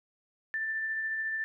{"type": "tone with tremolo", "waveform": "sine", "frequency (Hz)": 1772, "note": "A6", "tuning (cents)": 12, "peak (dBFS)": -29, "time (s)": [0.54, 1.44], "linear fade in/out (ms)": 0, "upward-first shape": "sine", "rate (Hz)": 14, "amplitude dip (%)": 25, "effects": []}